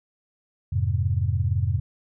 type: chord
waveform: sine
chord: F minor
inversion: none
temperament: just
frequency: 87.31 / 104.77 / 130.96 Hz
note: F2 / Ab2 / C3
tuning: 0 / +16 / +2 cents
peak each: -24 / -24 / -27 dBFS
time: 0.72-1.8 s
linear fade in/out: 10 ms
effects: none